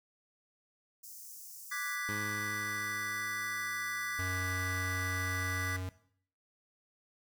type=high-pass noise; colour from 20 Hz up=white; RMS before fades=-49 dBFS; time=1.03-1.96 s; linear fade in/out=10 ms; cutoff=5300 Hz; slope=48 dB/octave
type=chord; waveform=square; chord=G# half-diminished seventh; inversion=second; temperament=equal; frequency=1174.7 / 1480 / 1661.2 / 1975.5 Hz; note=D6 / F#6 / G#6 / B6; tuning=0 / 0 / 0 / 0 cents; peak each=-43 / -44 / -43 / -39 dBFS; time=1.71-5.77 s; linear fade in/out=10 ms
type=tone with exponential decay; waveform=15% pulse; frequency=103.83 Hz; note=G#2; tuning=in tune; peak=-32 dBFS; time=2.09-5.59 s; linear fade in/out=0 ms; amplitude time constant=760 ms
type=tone; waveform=square; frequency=92.5 Hz; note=F#2; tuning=in tune; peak=-37 dBFS; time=4.19-5.89 s; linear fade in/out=0 ms
effects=noise-tail reverb RT60 0.6 s tail -17 dB re dry